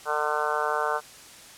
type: harmonic tone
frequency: 150.4 Hz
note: D3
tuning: 42 cents sharp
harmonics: 3 / 4 / 5 / 6 / 7 / 8 / 9 / 10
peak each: -32 / -32 / -32 / -32 / -32 / -32 / -32 / -32 dBFS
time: 0.05-1.01 s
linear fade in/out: 50 ms
effects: white hiss -47 dBFS RMS until 1.57 s + low-pass 10000 Hz 12 dB/octave